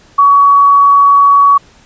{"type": "tone", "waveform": "sine", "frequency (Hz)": 1128, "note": "C#6", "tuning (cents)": 30, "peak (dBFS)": -3, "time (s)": [0.18, 1.58], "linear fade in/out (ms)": 10, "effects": ["pink hiss -44 dBFS RMS until 1.85 s", "resampled to 16000 Hz"]}